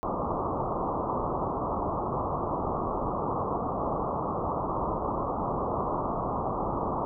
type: low-pass noise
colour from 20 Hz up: white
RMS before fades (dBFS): -30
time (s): 0.03-7.05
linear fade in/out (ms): 0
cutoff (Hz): 1200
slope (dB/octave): 96
effects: none